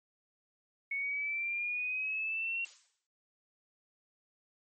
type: exponential sweep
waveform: sine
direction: up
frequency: 2206 to 2749 Hz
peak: -32 dBFS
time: 0.91-2.65 s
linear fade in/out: 5 ms
type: noise with exponential decay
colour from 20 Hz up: blue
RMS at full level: -44 dBFS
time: 2.65-3.07 s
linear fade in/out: 2 ms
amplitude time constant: 90 ms
effects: MP3 32 kbps